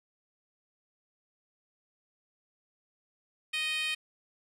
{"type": "tone with high-pass filter", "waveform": "10% pulse", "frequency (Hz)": 622.3, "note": "D#5", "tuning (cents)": 0, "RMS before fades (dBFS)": -32, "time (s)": [3.53, 3.95], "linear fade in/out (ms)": 10, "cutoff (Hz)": 2500, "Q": 2.6, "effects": ["low-pass 12000 Hz 12 dB/octave"]}